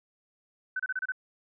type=tone bursts; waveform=sine; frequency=1516 Hz; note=F#6; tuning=42 cents sharp; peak=-28 dBFS; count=6; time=0.76-1.121 s; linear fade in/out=5 ms; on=36 ms; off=29 ms; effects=none